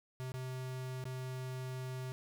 square tone with dropouts, 129 Hz, C3, 24 cents flat, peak -40 dBFS, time 0.2-2.12 s, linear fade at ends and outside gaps 0 ms, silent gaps 0.319-0.34 / 1.04-1.054 s, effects none

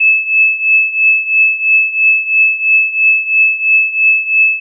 sine tone with tremolo, 2609 Hz, E7, 18 cents flat, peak -4 dBFS, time 0-4.6 s, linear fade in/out 10 ms, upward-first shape triangle, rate 3 Hz, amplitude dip 85%, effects none

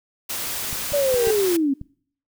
white noise, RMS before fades -28 dBFS, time 0.29-1.57 s, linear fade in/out 10 ms
clicks, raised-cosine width 5 ms, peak -21 dBFS, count 5, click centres 0.729 / 0.922 / 1.142 / 1.273 / 1.814 s
sine linear sweep, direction down, 587.3 to 263.4 Hz, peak -17 dBFS, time 0.93-1.74 s, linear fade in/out 10 ms
35% pulse tone with exponential growth, 392 Hz, G4, in tune, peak -19 dBFS, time 0.94-1.31 s, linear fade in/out 5 ms, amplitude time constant 80 ms
effects noise-tail reverb RT60 0.6 s tail -26 dB re dry

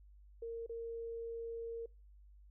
sine tone with dropouts, 461 Hz, A#4, 19 cents flat, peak -40 dBFS, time 0.42-1.86 s, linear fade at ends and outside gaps 5 ms, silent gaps 0.664-0.694 s, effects noise-tail reverb RT60 0.3 s tail -24 dB re dry + added 50 Hz sine -57 dBFS peak until 2.5 s

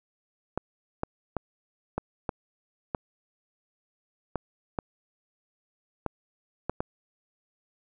clicks, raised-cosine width 1 ms, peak -14 dBFS, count 11, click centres 0.576 / 1.034 / 1.367 / 1.98 / 2.292 / 2.948 / 4.357 / 4.788 / 6.063 / 6.696 / 6.805 s, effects none

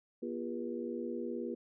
harmonic tone with a mistuned harmonic, 80.4 Hz, E2, 43 cents flat, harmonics 3 / 4 / 5 / 6, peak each -40 / -41 / -42 / -43 dBFS, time 0.22-1.55 s, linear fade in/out 10 ms, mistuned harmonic 4, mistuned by +110 cents, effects none

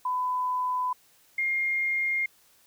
sine tone pair in turn, 1003 / 2125 Hz, B5 / C7, +26 / +26 cents, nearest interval octave + minor second, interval 1300 cents, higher second, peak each -25 / -24 dBFS, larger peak second, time 0.05-0.93 / 1.38-2.26 s, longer neither, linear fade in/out 5 ms, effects white hiss -61 dBFS RMS until 2.66 s

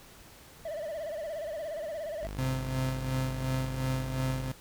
triangle tone with vibrato, 622.3 Hz, D#5, in tune, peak -32 dBFS, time 0.65-2.27 s, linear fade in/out 5 ms, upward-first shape sine, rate 17 Hz, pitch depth 120 cents each way
sawtooth tone, 50.2 Hz, G1, 42 cents sharp, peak -33 dBFS, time 2.2-4.53 s, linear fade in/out 50 ms
35% pulse tone with tremolo, 130.81 Hz, C3, in tune, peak -26 dBFS, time 2.38-4.52 s, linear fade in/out 5 ms, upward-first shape sine, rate 2.8 Hz, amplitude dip 55%
effects pink hiss -53 dBFS RMS until 4.6 s

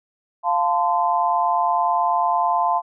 sine chord, F major, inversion none, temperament equal with one note detuned, 698.5 / 880 / 1029.1 Hz, F5 / A5 / C6, 0 / 0 / -29 cents, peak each -21 dBFS, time 0.43-2.82 s, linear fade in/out 50 ms, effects none

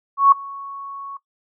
sine tone with ADSR envelope, 1108.7 Hz, C#6, in tune, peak -6 dBFS, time 0.17-1.17 s, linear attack 150 ms, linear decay 4 ms, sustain -24 dB, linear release 4 ms, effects noise-tail reverb RT60 0.1 s tail -17 dB re dry

